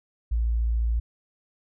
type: tone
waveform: sine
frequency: 57.1 Hz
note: A#1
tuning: 35 cents flat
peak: -21 dBFS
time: 0.31-1 s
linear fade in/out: 10 ms
effects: none